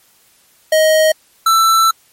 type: tone pair in turn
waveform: square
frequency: 628 / 1330.7 Hz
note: D#5 / E6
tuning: +16 / +16 cents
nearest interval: octave + minor second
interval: 1300 cents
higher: second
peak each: -9 dBFS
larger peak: neither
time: 0.72-1.12 / 1.46-1.91 s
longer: second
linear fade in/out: 5 ms
effects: white hiss -52 dBFS RMS until 2.12 s + MP3 64 kbps